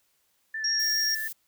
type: tone with vibrato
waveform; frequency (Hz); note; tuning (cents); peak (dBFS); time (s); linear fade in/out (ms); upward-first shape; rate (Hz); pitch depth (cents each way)
sine; 1760; A6; 0; -30; 0.54-1.28; 5; triangle; 7.2; 22
type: tone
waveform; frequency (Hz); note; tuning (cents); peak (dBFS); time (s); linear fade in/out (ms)
sine; 5588; F8; 0; -24; 0.64-1.15; 5
type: noise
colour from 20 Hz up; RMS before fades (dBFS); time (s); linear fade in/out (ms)
violet; -37; 0.79-1.33; 10
effects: white hiss -70 dBFS RMS until 1.47 s